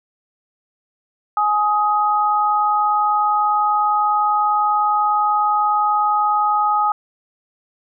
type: tone pair together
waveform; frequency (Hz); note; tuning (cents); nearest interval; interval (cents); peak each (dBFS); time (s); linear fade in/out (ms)
sine; 838.2 / 1255; G#5 / D#6; +16 / +15; perfect fifth; 699; -17; 1.37-6.92; 2
effects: none